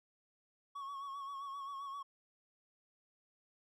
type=tone with vibrato; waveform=triangle; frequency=1108.7 Hz; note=C#6; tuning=in tune; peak=-40 dBFS; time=0.75-2.03 s; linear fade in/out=10 ms; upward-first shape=sine; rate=7.6 Hz; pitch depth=44 cents each way; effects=none